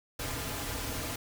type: noise with comb filter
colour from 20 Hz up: pink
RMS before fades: -36 dBFS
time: 0.19-1.16 s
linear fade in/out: 5 ms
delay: 5.4 ms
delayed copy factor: -0.6
effects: none